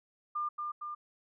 sine tone with echo, 1200 Hz, D6, 37 cents sharp, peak -31 dBFS, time 0.35-0.49 s, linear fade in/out 10 ms, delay 230 ms, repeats 2, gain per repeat -3 dB, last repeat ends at 0.95 s, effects none

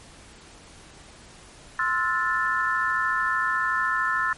sine chord, F major seventh, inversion second, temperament equal with one note detuned, 1046.5 / 1318.5 / 1432 / 1760 Hz, C6 / E6 / F6 / A6, 0 / 0 / +43 / 0 cents, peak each -28 / -27 / -29 / -25 dBFS, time 1.79-4.33 s, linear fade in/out 2 ms, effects pink hiss -48 dBFS RMS until 4.37 s + MP3 48 kbps

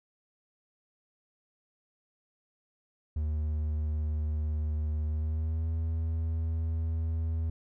triangle tone with pitch glide, 76.5 to 81.05 Hz, D#2 to E2, -29 to -29 cents, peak -26 dBFS, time 3.16-7.5 s, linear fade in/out 5 ms, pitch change +100 cents, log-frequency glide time 5.06-5.68 s, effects none

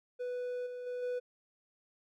triangle tone with level steps, 494.6 Hz, B4, 3 cents sharp, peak -33 / -38 / -34 / -31 dBFS, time 0.19-1.2 s, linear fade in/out 20 ms, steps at 0.66 / 0.86 / 1.02 s, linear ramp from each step 10 ms, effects none

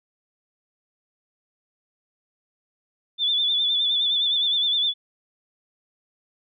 sine tone with vibrato, 3500 Hz, A7, 10 cents flat, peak -19 dBFS, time 3.18-4.94 s, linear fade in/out 50 ms, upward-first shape sine, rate 9.7 Hz, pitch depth 56 cents each way, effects none

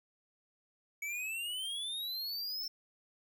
square exponential sweep, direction up, 2264 to 5400 Hz, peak -37 dBFS, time 1.02-2.68 s, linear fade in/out 5 ms, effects none

